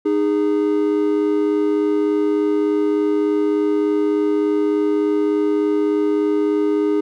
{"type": "tone pair together", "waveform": "triangle", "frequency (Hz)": [307.7, 411.1], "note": ["D#4", "G#4"], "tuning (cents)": [-19, -18], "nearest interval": "perfect fourth", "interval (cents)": 501, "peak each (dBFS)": -16, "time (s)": [0.05, 7.01], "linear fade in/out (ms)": 10, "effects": []}